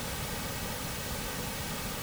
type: noise with comb filter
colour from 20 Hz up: pink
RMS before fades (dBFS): -36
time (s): 0-2.02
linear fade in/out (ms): 0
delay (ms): 2.9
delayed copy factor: -0.5
effects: none